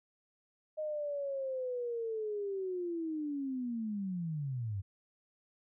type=linear sweep; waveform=sine; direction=down; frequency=622 to 92.5 Hz; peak=-34 dBFS; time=0.77-4.82 s; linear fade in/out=20 ms; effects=none

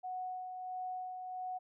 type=tone with tremolo; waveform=sine; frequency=738 Hz; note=F#5; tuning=5 cents flat; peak=-37 dBFS; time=0.03-1.59 s; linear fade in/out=20 ms; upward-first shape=sine; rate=1.5 Hz; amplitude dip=40%; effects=none

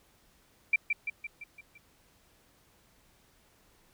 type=tone with echo; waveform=sine; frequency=2349 Hz; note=D7; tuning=in tune; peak=-20 dBFS; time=0.73-0.76 s; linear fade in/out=5 ms; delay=170 ms; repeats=6; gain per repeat=-5 dB; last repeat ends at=1.78 s; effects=pink hiss -65 dBFS RMS until 3.93 s

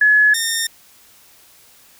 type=tone pair in turn; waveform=sine / 10% pulse; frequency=1700 / 1826.1 Hz; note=G#6 / A#6; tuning=+40 / -36 cents; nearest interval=minor second; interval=124 cents; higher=second; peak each=-9 dBFS; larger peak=neither; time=0.01-0.34 / 0.34-0.67 s; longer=neither; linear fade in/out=5 ms; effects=white hiss -49 dBFS RMS until 1.99 s

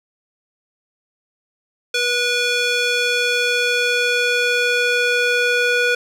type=tone with band-pass filter sweep; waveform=square; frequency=486.9 Hz; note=B4; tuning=25 cents flat; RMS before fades=-18 dBFS; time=1.94-5.95 s; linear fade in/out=5 ms; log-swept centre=3300 to 2000 Hz; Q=1.1; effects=7-bit

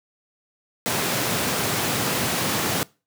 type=high-pass noise; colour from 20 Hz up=pink; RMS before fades=-24 dBFS; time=0.86-2.83 s; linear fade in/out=0 ms; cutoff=110 Hz; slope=24 dB/octave; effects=noise-tail reverb RT60 0.3 s tail -23 dB re dry

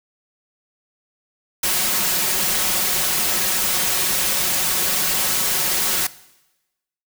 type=noise with comb filter; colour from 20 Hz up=white; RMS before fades=-20 dBFS; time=1.63-6.07 s; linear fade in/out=5 ms; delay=5.4 ms; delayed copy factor=+0.7; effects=noise-tail reverb RT60 1.0 s tail -19 dB re dry

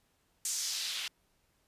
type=noise with band-pass filter sweep; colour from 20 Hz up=white; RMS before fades=-36 dBFS; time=0.45-1.08 s; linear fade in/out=2 ms; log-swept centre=7500 to 2800 Hz; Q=2; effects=pink hiss -73 dBFS RMS until 1.67 s + resampled to 32000 Hz

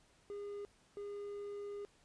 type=tone bursts at uneven times; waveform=triangle; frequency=407.6 Hz; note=G#4; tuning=32 cents flat; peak=-40 dBFS; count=2; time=0.3-0.65 / 0.97-1.85 s; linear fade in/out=0 ms; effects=pink hiss -69 dBFS RMS until 2.04 s + resampled to 22050 Hz

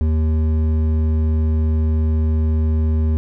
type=tone with hard clipping; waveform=sine; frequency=78.6 Hz; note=D#2; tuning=18 cents sharp; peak=-16 dBFS; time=0.01-3.17 s; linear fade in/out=0 ms; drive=9 dB; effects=none

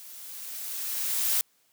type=noise with level ramp; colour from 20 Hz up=blue; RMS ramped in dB=-46 to -24 dBFS; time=0-1.41 s; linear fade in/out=0 ms; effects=white hiss -67 dBFS RMS until 1.72 s + high-pass 100 Hz 12 dB/octave

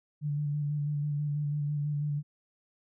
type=tone with vibrato; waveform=sine; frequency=146.83 Hz; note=D3; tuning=in tune; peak=-28 dBFS; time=0.21-2.23 s; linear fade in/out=50 ms; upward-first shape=square; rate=6.1 Hz; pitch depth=21 cents each way; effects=none

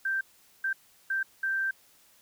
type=tone bursts at uneven times; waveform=sine; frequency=1568 Hz; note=G6; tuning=in tune; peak=-26 dBFS; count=4; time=0.05-0.21 / 0.64-0.73 / 1.1-1.23 / 1.43-1.71 s; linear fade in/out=5 ms; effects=white hiss -61 dBFS RMS until 2.21 s

